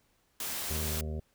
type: noise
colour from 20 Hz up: white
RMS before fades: -36 dBFS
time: 0.4-1.01 s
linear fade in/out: 2 ms
type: harmonic tone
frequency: 77.3 Hz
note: D#2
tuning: 11 cents flat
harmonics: 1 / 2 / 3 / 5 / 6 / 7 / 8 / 9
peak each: -34 / -42 / -43 / -45 / -51 / -50 / -52 / -56 dBFS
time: 0.7-1.2 s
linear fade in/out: 5 ms
effects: pink hiss -71 dBFS RMS until 1.34 s